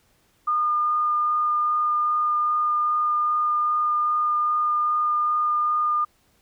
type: tone with vibrato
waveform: sine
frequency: 1214 Hz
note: D#6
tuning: 43 cents flat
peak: -19 dBFS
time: 0.47-6.05 s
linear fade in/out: 10 ms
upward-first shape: sine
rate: 2.5 Hz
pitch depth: 8 cents each way
effects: pink hiss -63 dBFS RMS until 6.41 s